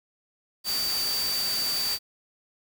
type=tone in noise; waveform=sine; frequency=4622 Hz; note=D8; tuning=28 cents flat; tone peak=-26 dBFS; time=0.64-1.99 s; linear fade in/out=50 ms; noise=white; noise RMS=-32 dBFS; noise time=0.64-1.99 s; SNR=+3 dB; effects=none